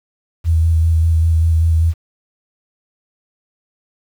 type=tone with vibrato; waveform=sine; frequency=81.6 Hz; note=E2; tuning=17 cents flat; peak=-10 dBFS; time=0.44-1.94 s; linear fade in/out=50 ms; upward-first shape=square; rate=5.1 Hz; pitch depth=20 cents each way; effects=7-bit